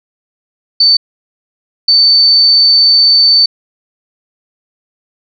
sine tone bursts at uneven times, 4538 Hz, C#8, 40 cents sharp, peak -4 dBFS, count 2, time 0.8-0.97 / 1.88-3.46 s, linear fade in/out 5 ms, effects none

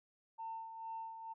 sine tone with tremolo, 900 Hz, A5, 39 cents sharp, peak -40 dBFS, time 0.38-1.34 s, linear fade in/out 20 ms, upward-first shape sine, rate 2.2 Hz, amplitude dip 55%, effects tanh soft clip ceiling -36 dBFS

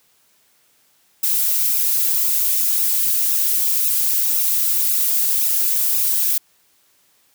violet noise with flanger, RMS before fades -18 dBFS, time 1.23-6.38 s, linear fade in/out 5 ms, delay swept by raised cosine 0.76 to 6.66 ms, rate 1.9 Hz, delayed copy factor +0.9, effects white hiss -59 dBFS RMS until 7.34 s + high-pass 80 Hz 12 dB/octave

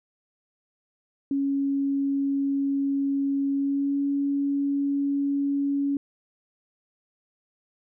sine tone with pitch glide, 277.2 to 280.9 Hz, C#4 to C#4, 0 to +23 cents, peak -22 dBFS, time 1.31-5.97 s, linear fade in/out 2 ms, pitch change +23 cents, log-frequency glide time 3.53-4 s, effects none

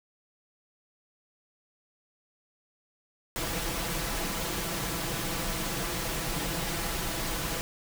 pink noise with comb filter, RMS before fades -32 dBFS, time 3.36-7.61 s, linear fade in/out 0 ms, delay 6 ms, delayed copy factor +0.55, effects none

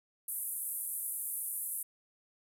white band-pass noise, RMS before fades -38 dBFS, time 0.28-1.83 s, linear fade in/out 5 ms, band 9400 to 13000 Hz, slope 48 dB/octave, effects none

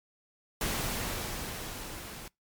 pink noise with level ramp, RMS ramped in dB -31 to -44 dBFS, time 0.61-2.28 s, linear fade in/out 2 ms, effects noise-tail reverb RT60 0.2 s tail -26 dB re dry + MP3 96 kbps

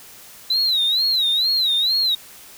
sine tone with vibrato, 3951 Hz, B7, in tune, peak -14 dBFS, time 0.5-2.15 s, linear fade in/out 5 ms, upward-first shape sine, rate 2.2 Hz, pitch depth 150 cents each way, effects tanh soft clip ceiling -14 dBFS + white hiss -43 dBFS RMS until 2.57 s

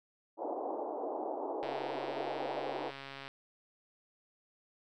white band-pass noise, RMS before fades -38 dBFS, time 0.37-2.92 s, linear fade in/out 50 ms, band 290 to 880 Hz, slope 48 dB/octave
click train, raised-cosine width 0.3 ms, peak -29 dBFS, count 227, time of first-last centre 1.63-3.28 s, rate 137 Hz
effects none

